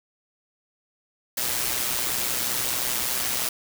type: noise with amplitude modulation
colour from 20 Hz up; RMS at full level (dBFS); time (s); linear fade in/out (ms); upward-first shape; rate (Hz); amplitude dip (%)
white; -24; 1.37-3.49; 5; sine; 123; 50
effects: none